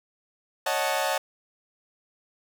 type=chord; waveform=sawtooth; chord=D# half-diminished seventh; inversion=third; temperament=equal; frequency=554.4 / 622.3 / 740 / 880 Hz; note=C#5 / D#5 / F#5 / A5; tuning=0 / 0 / 0 / 0 cents; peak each=-26 dBFS; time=0.66-1.18 s; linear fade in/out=5 ms; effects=none